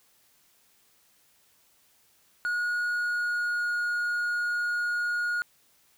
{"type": "tone with pitch glide", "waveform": "triangle", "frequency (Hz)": [1447, 1437.8], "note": ["F#6", "F6"], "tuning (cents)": [-39, 50], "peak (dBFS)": -24, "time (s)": [2.45, 5.42], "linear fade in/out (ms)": 0, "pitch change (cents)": -11, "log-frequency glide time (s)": [2.87, 3.73], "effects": ["white hiss -64 dBFS RMS until 5.97 s"]}